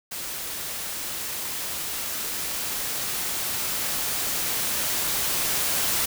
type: noise with level ramp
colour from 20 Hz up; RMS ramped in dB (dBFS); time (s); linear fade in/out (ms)
white; -33 to -24; 0.11-6.06; 10
effects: none